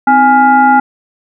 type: tone with frequency modulation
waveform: sine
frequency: 830.6 Hz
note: G#5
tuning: in tune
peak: -4 dBFS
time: 0.07-0.8 s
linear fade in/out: 5 ms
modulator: 573 Hz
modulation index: 0.86
effects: none